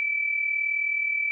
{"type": "tone pair together", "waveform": "sine", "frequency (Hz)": [2310, 2349], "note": ["D7", "D7"], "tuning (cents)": [-29, 0], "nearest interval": "unison", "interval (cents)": 29, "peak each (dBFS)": [-24, -31], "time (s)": [0, 1.31], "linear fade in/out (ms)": 0, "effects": []}